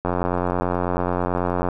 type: click train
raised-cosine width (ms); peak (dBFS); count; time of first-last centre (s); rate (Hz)
1; -8; 147; 0.05-1.687; 89.2
effects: none